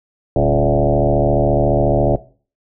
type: tone with frequency modulation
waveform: sine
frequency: 349.2 Hz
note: F4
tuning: in tune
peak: -11 dBFS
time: 0.36-2.16 s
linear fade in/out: 2 ms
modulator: 74.3 Hz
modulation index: 4.6
effects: noise-tail reverb RT60 0.4 s tail -18 dB re dry

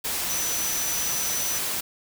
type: tone in noise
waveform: sine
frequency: 5960 Hz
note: F#8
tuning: 12 cents sharp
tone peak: -28 dBFS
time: 0.29-1.59 s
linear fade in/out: 10 ms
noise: white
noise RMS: -28 dBFS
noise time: 0.04-1.81 s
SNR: -3 dB
effects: none

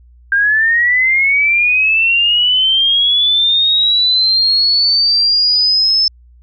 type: linear sweep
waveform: sine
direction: up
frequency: 1588 to 5274 Hz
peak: -9 dBFS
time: 0.32-6.08 s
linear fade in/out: 2 ms
effects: added 60 Hz sine -41 dBFS peak until 6.42 s

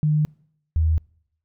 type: tone pair in turn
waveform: sine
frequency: 151.8 / 79.67 Hz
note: D#3 / D#2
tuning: -42 / +42 cents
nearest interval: major seventh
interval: 1116 cents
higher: first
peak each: -16 dBFS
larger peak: neither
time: 0.03-0.25 / 0.76-0.98 s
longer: neither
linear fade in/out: 0 ms
effects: noise-tail reverb RT60 0.7 s tail -26 dB re dry

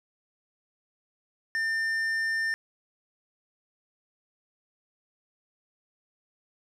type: tone with tanh clipping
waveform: sine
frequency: 1800 Hz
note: A6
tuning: 39 cents sharp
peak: -27 dBFS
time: 1.55-2.54 s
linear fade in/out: 0 ms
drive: 8 dB
effects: none

